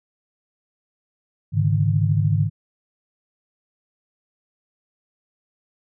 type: chord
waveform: sine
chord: Ab suspended fourth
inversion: none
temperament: equal with one note detuned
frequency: 103.83 / 142.08 / 155.56 Hz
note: Ab2 / Db3 / Eb3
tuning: 0 / +43 / 0 cents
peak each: -19 / -22 / -21 dBFS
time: 1.52-2.5 s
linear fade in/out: 50 ms
effects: none